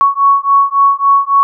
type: beating tone pair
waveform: sine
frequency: 1111 / 1114.6 Hz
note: C#6 / C#6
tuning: +4 / +9 cents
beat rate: 3.6 Hz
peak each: -10 dBFS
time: 0.01-1.43 s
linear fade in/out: 0 ms
effects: none